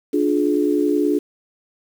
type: chord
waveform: sine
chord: D diminished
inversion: none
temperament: just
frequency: 293.7 / 352.4 / 422.9 Hz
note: D4 / F4 / Ab4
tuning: 0 / +16 / +31 cents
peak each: -18 / -21 / -21 dBFS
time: 0.13-1.19 s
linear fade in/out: 10 ms
effects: 7-bit